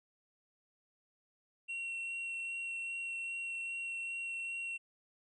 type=tone with vibrato; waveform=triangle; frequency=2729 Hz; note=F7; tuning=41 cents flat; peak=-36 dBFS; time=1.68-4.78 s; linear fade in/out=20 ms; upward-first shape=sine; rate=2.5 Hz; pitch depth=8 cents each way; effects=resampled to 22050 Hz